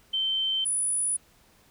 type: tone pair in turn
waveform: sine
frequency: 3103 / 9851 Hz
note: G7 / D#9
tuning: -18 / -18 cents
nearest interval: octave + minor sixth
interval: 2000 cents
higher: second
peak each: -24 dBFS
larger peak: neither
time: 0.13-0.65 / 0.65-1.17 s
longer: neither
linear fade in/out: 10 ms
effects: pink hiss -60 dBFS RMS until 1.7 s